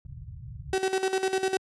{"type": "low-pass noise", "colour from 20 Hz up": "pink", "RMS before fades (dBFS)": -35, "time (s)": [0.05, 0.75], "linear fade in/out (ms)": 5, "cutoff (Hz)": 140, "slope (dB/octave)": 48}
{"type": "tone with tremolo", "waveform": "35% pulse", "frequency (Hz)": 380.5, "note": "F#4", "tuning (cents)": 48, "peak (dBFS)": -21, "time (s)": [0.73, 1.57], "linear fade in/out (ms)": 2, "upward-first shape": "square", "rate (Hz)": 10, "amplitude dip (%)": 70}
{"effects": ["high-pass 80 Hz 12 dB/octave", "resampled to 24000 Hz"]}